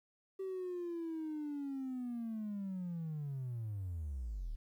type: linear sweep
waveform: triangle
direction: down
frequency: 386.4 to 33.35 Hz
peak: -35 dBFS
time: 0.39-4.56 s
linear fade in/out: 10 ms
effects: tanh soft clip ceiling -34 dBFS + 12-bit